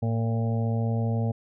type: harmonic tone with a mistuned harmonic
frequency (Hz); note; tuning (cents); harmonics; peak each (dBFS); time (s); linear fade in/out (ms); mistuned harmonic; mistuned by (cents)
114.1; A#2; -37; 1 / 2 / 4 / 5 / 6 / 7; -24 / -30 / -36 / -38 / -40 / -41; 0.02-1.32; 10; 1; -21
effects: none